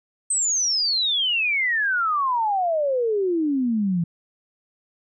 sine exponential sweep, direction down, 8372 to 164.1 Hz, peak -19 dBFS, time 0.3-4.04 s, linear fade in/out 5 ms, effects none

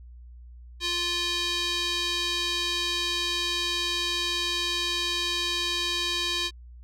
square tone with band-pass filter, 349.2 Hz, F4, in tune, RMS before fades -28 dBFS, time 0.8-6.51 s, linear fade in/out 50 ms, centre 3900 Hz, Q 2.5, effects added 60 Hz sine -43 dBFS peak until 6.83 s

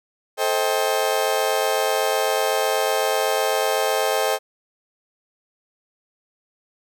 35% pulse chord, A half-diminished seventh, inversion none, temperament just, 440 / 528 / 633.6 / 792 Hz, A4 / C5 / Eb5 / G5, 0 / +16 / +31 / +18 cents, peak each -23 dBFS, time 0.37-4.39 s, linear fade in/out 50 ms, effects none

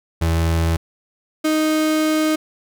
35% pulse tone pair in turn, 82.41 / 311.1 Hz, E2 / D#4, 0 / 0 cents, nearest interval octave + major seventh, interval 2300 cents, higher second, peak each -14 dBFS, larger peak neither, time 0.21-0.77 / 1.44-2.36 s, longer second, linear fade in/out 10 ms, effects none

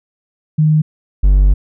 sine / triangle tone pair in turn, 154.3 / 48.41 Hz, D#3 / G1, -14 / -21 cents, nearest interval octave + minor sixth, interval 2007 cents, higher first, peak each -8 / -4 dBFS, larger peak second, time 0.58-0.82 / 1.23-1.54 s, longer second, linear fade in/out 10 ms, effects none

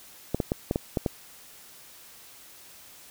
clicks, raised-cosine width 2 ms, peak -11 dBFS, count 7, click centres 0.346 / 0.402 / 0.519 / 0.711 / 0.759 / 0.972 / 1.062 s, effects white hiss -50 dBFS RMS until 3.1 s

